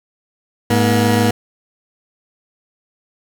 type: tone pair together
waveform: 20% pulse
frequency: 106.28 / 239.7 Hz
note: G#2 / A#3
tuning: +40 / +48 cents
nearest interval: octave + major second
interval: 1408 cents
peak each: -10 dBFS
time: 0.7-1.31 s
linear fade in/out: 5 ms
effects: none